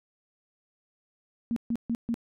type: tone bursts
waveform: sine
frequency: 233.1 Hz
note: A#3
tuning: in tune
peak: -25 dBFS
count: 4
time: 1.51-2.142 s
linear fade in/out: 0 ms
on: 53 ms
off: 140 ms
effects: none